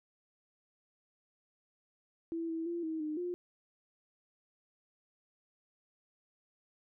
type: tone with pitch steps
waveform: sine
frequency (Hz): 331.4 / 326.2 / 342.2 / 319.3 / 305.8 / 354.2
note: E4 / E4 / F4 / D#4 / D#4 / F4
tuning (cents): +9 / -18 / -35 / +45 / -30 / +24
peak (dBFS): -34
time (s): 2.32-3.34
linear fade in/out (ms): 0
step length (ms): 170
effects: none